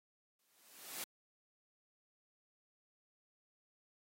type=noise with exponential growth; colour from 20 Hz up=white; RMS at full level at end=-41 dBFS; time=0.39-1.04 s; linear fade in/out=2 ms; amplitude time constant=140 ms; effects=high-pass 200 Hz 12 dB/octave + AAC 48 kbps